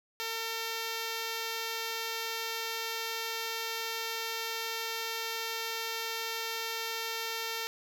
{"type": "tone", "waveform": "5% pulse", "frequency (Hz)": 452.9, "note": "A#4", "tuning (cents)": -50, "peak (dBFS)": -22, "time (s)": [0.2, 7.67], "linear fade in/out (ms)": 0, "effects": []}